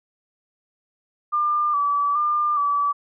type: tone with vibrato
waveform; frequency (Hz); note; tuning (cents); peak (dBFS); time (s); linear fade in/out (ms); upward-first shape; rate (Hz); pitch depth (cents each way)
sine; 1174.7; D6; 0; -18; 1.32-2.93; 20; square; 1.2; 36
effects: none